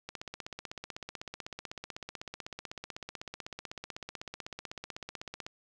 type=click train; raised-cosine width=0.2 ms; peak=-23 dBFS; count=87; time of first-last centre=0.09-5.465 s; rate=16 Hz; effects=none